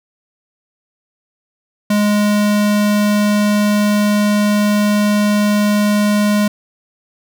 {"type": "tone", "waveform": "square", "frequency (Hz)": 207.7, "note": "G#3", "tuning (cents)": 0, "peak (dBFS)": -12, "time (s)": [1.9, 6.48], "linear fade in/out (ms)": 5, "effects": []}